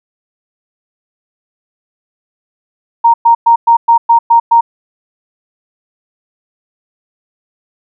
sine tone bursts, 930 Hz, A#5, 4 cents flat, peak -3 dBFS, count 8, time 3.04-4.61 s, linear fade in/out 10 ms, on 100 ms, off 110 ms, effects none

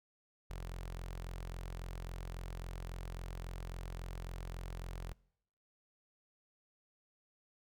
sawtooth tone with notch filter, 43.65 Hz, F1, in tune, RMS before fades -44 dBFS, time 0.5-5.13 s, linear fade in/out 0 ms, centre 260 Hz, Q 1.4, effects noise-tail reverb RT60 0.8 s tail -24 dB re dry

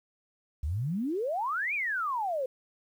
sine exponential two-way sweep, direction up then down, 67 to 2500 to 499.2 Hz, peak -28 dBFS, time 0.63-2.46 s, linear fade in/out 5 ms, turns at 1.74 s, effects 10-bit

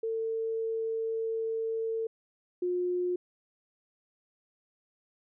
sine tone pair in turn, 449.2 / 358 Hz, A4 / F4, +36 / +43 cents, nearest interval major third, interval 393 cents, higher first, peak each -29 / -27 dBFS, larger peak second, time 0.03-2.07 / 2.62-3.16 s, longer first, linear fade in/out 5 ms, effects none

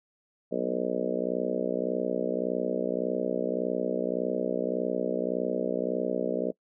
harmonic tone with a mistuned harmonic, 61.74 Hz, B1, in tune, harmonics 3 / 4 / 5 / 6 / 7 / 8 / 9 / 10, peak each -37 / -35 / -36 / -36 / -33 / -33 / -34 / -35 dBFS, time 0.51-6.52 s, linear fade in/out 20 ms, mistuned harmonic 3, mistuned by +23 cents, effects noise-tail reverb RT60 0.1 s tail -24 dB re dry

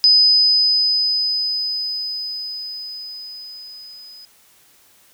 sine tone with level ramp, 5010 Hz, D#8, 11 cents sharp, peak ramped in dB -8 to -38 dBFS, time 0.04-4.25 s, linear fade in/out 0 ms, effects white hiss -53 dBFS RMS until 5.13 s

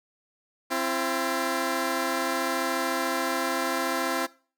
10% pulse tone pair together, 264.2 / 338.7 Hz, C4 / E4, +17 / +47 cents, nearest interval major third, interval 430 cents, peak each -20 dBFS, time 0.7-4.27 s, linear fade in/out 20 ms, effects noise-tail reverb RT60 0.4 s tail -21 dB re dry

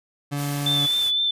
30% pulse tone, 143.4 Hz, D3, 41 cents flat, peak -22 dBFS, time 0.31-0.87 s, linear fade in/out 20 ms
white noise, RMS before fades -35 dBFS, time 0.35-1.12 s, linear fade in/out 50 ms
sine tone with vibrato, 3520 Hz, A7, in tune, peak -19 dBFS, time 0.66-1.31 s, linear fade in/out 5 ms, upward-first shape sine, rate 4 Hz, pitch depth 24 cents each way
effects resampled to 32000 Hz

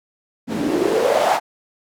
white noise with band-pass filter sweep, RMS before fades -18 dBFS, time 0.47-1.4 s, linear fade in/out 50 ms, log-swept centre 220 to 840 Hz, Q 4.7, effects none

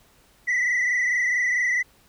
sine tone with frequency modulation, 1975.5 Hz, B6, in tune, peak -17 dBFS, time 0.47-1.83 s, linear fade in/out 20 ms, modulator 24.5 Hz, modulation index 2.5, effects tanh soft clip ceiling -19 dBFS + pink hiss -58 dBFS RMS until 2.08 s

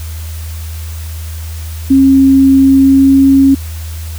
sine tone with pitch glide, 269.7 to 272 Hz, C#4 to C#4, -47 to -33 cents, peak -3 dBFS, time 1.9-3.55 s, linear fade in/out 10 ms, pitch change +14 cents, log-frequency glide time 2.6-3.29 s, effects added 80 Hz sine -20 dBFS peak until 4.18 s + white hiss -33 dBFS RMS until 4.18 s

